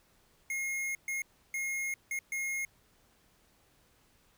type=tone bursts at uneven times; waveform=square; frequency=2150 Hz; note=C7; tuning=47 cents sharp; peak=-33 dBFS; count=5; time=0.5-0.95 / 1.08-1.22 / 1.54-1.94 / 2.11-2.19 / 2.32-2.65 s; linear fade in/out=2 ms; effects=pink hiss -67 dBFS RMS until 4.37 s